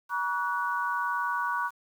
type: tone cluster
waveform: sine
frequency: 956 / 1135 / 1476 Hz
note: A#5 / C#6 / F#6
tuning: +43 / +41 / -5 cents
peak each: -31 dBFS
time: 0.09-1.71 s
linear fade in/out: 50 ms
effects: 9-bit